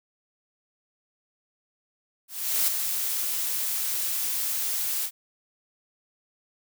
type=noise with ADSR envelope; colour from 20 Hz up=blue; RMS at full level=-22 dBFS; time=2.28-5.11 s; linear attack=400 ms; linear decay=4 ms; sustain=-6 dB; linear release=71 ms; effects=none